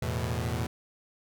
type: chord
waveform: sawtooth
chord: E suspended fourth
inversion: none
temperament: equal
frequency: 82.41 / 110 / 123.47 Hz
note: E2 / A2 / B2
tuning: 0 / 0 / 0 cents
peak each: -29 dBFS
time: 0.02-0.67 s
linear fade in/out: 5 ms
effects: none